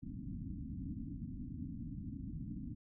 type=low-pass noise; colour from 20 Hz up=white; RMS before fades=-44 dBFS; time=0.02-2.75 s; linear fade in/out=20 ms; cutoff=290 Hz; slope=96 dB/octave; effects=none